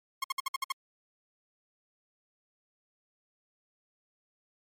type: tone bursts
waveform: sawtooth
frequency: 1076 Hz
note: C6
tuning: 48 cents sharp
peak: -25 dBFS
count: 7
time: 0.22-0.722 s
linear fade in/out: 5 ms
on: 22 ms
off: 58 ms
effects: MP3 64 kbps